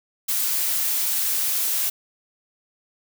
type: noise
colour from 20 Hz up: blue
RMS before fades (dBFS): -23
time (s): 0.28-1.9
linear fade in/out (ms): 10
effects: none